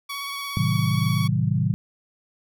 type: tone with vibrato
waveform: 15% pulse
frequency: 1123 Hz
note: C#6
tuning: 22 cents sharp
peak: -23 dBFS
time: 0.09-1.28 s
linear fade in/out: 10 ms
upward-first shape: square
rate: 17 Hz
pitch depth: 14 cents each way
type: chord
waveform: sine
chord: A diminished seventh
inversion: none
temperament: just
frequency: 110 / 132 / 158.4 / 190.08 Hz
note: A2 / C3 / Eb3 / Gb3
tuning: 0 / +16 / +31 / +47 cents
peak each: -24 / -24 / -24 / -27 dBFS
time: 0.57-1.74 s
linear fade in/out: 0 ms
effects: none